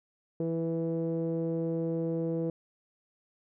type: tone with low-pass filter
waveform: sawtooth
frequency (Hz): 164.81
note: E3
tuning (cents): 0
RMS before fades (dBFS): -31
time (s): 0.4-2.5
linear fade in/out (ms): 2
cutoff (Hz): 440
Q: 6.9
effects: none